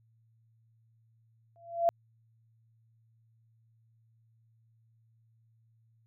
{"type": "tone with exponential growth", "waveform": "sine", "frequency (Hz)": 680, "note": "F5", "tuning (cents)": -46, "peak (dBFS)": -19, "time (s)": [1.56, 1.89], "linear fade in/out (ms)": 0, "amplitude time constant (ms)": 70, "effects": ["added 113 Hz sine -64 dBFS peak until 6.06 s"]}